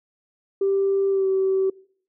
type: tone with pitch glide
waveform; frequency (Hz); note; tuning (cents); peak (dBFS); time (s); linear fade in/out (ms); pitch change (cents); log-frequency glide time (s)
sine; 392 to 382.8; G4 to G4; 0 to -41; -17; 0.61-1.7; 5; -41; 1.1-1.27
effects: noise-tail reverb RT60 0.6 s tail -24 dB re dry + tanh soft clip ceiling -13 dBFS